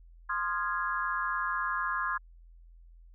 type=chord; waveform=sine; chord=F minor seventh; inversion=second; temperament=equal with one note detuned; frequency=1046.5 / 1230.2 / 1396.9 / 1661.2 Hz; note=C6 / Eb6 / F6 / Ab6; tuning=0 / -20 / 0 / 0 cents; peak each=-33 / -35 / -36 / -34 dBFS; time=0.29-2.18 s; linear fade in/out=10 ms; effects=added 42 Hz sine -51 dBFS peak until 3.14 s